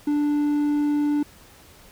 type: tone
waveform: triangle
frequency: 293.7 Hz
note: D4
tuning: in tune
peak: -17 dBFS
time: 0.07-1.23 s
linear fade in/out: 5 ms
effects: pink hiss -50 dBFS RMS until 1.91 s